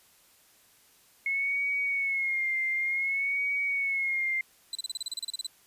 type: tone with vibrato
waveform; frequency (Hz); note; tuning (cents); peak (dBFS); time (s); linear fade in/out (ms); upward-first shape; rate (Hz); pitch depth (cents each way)
sine; 2176; C#7; -33; -26; 1.26-4.41; 2; sine; 0.55; 62
type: tone bursts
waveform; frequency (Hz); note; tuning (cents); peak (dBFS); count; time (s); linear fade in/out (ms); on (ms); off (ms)
30% pulse; 4020; B7; +30; -28; 14; 4.73-5.467; 2; 22; 33
effects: white hiss -61 dBFS RMS until 5.66 s + resampled to 32000 Hz